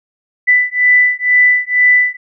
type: beating tone pair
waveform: sine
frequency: 1987 / 1989.1 Hz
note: B6 / B6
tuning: +10 / +12 cents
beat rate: 2.1 Hz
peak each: -11 dBFS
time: 0.47-2.17 s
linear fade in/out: 20 ms
effects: none